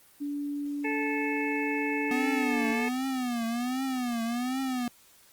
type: tone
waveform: sine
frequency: 288.2 Hz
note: D4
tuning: 33 cents flat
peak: -30 dBFS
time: 0.2-2.74 s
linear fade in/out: 20 ms
type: harmonic tone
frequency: 436.8 Hz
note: A4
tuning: 13 cents flat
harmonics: 1 / 2 / 4 / 5 / 6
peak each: -34 / -36 / -37 / -34 / -37 dBFS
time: 0.84-2.89 s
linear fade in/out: 10 ms
type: tone with vibrato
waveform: square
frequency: 246.9 Hz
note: B3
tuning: in tune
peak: -29 dBFS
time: 2.11-4.88 s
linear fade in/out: 2 ms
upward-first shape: triangle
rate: 1.3 Hz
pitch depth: 150 cents each way
effects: white hiss -58 dBFS RMS until 5.32 s + Opus 32 kbps